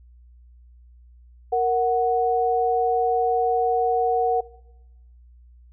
sine tone pair together, 465.8 / 740 Hz, A#4 / F#5, -1 / 0 cents, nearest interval minor sixth, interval 801 cents, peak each -22 / -20 dBFS, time 1.52-4.41 s, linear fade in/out 10 ms, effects noise-tail reverb RT60 0.9 s tail -20 dB re dry + added 60 Hz sine -47 dBFS peak until 5.72 s

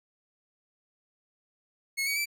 sawtooth tone with pitch steps, 2182 / 2252 / 2325 Hz, C#7 / C#7 / D7, -28 / +27 / -18 cents, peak -24 dBFS, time 1.97-2.258 s, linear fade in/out 20 ms, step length 96 ms, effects none

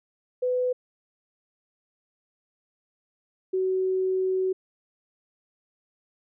sine tone pair in turn, 501 / 375.3 Hz, B4 / F#4, +25 / +25 cents, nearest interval perfect fourth, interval 500 cents, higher first, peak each -22 dBFS, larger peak neither, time 0.42-0.73 / 3.53-4.53 s, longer second, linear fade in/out 10 ms, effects none

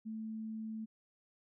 sine tone, 220 Hz, A3, in tune, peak -39 dBFS, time 0.05-0.86 s, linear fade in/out 20 ms, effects none

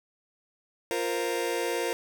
sawtooth chord, F suspended fourth, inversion none, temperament just, 349.2 / 465.6 / 523.8 Hz, F4 / Bb4 / C5, 0 / -2 / +2 cents, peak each -28 / -26 / -29 dBFS, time 0.91-1.93 s, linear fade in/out 0 ms, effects none

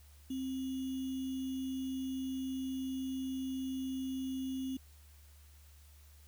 sine tone with sample-and-hold, 263 Hz, C4, 9 cents sharp, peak -35 dBFS, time 0.3-4.77 s, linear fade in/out 5 ms, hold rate 3150 Hz, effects added 73 Hz sine -56 dBFS peak until 6.27 s + white hiss -65 dBFS RMS until 6.27 s

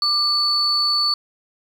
sine tone pair together, 1192 / 4469 Hz, D6 / C#8, +25 / +13 cents, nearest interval octave + major seventh, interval 2288 cents, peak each -24 / -16 dBFS, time 0.02-1.14 s, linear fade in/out 2 ms, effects tanh soft clip ceiling -9 dBFS + 8-bit

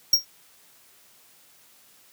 square tone with exponential decay, 5588 Hz, F8, in tune, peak -11 dBFS, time 0.13-0.25 s, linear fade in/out 5 ms, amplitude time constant 24 ms, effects white hiss -56 dBFS RMS until 2.12 s + high-pass 100 Hz 12 dB/octave

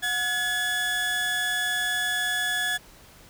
30% pulse tone pair together, 725.6 / 1700 Hz, F#5 / G#6, -34 / +40 cents, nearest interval octave + minor third, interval 1474 cents, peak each -32 / -22 dBFS, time 0.02-2.78 s, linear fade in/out 20 ms, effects pink hiss -51 dBFS RMS until 3.29 s

